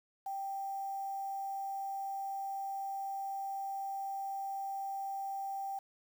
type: tone with quantisation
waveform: sine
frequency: 784 Hz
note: G5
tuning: in tune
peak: -36 dBFS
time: 0.26-5.79 s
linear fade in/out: 5 ms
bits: 9
effects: none